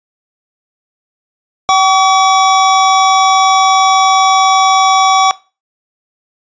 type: tone pair together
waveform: square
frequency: 764 / 1135.6 Hz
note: G5 / C#6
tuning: -45 / +41 cents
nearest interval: perfect fifth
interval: 686 cents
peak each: -10 dBFS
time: 1.69-5.31 s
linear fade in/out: 0 ms
effects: noise-tail reverb RT60 0.3 s tail -19 dB re dry + resampled to 16000 Hz